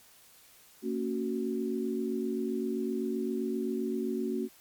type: chord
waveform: sine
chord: F# major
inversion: first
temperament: equal with one note detuned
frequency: 229.5 / 277.2 / 370 Hz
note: A#3 / C#4 / F#4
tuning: -27 / 0 / 0 cents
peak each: -33 / -35 / -33 dBFS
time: 0.82-4.49 s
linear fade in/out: 50 ms
effects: white hiss -58 dBFS RMS until 4.6 s + MP3 96 kbps